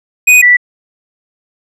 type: tone pair in turn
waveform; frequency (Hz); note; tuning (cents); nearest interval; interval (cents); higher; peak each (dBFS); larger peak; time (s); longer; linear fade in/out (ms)
square / sine; 2489 / 1964.1; D#7 / B6; 0 / -10; major third; 410; first; -3; neither; 0.27-0.42 / 0.42-0.57; neither; 10
effects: low-pass 12000 Hz 12 dB/octave